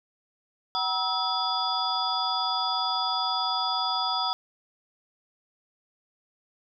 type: tone cluster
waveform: sine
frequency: 753 / 957 / 1297 / 3442 / 4868 Hz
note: F#5 / A#5 / E6 / A7 / D#8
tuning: +30 / +45 / -28 / -39 / -39 cents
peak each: -31 dBFS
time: 0.75-4.33 s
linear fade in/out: 0 ms
effects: none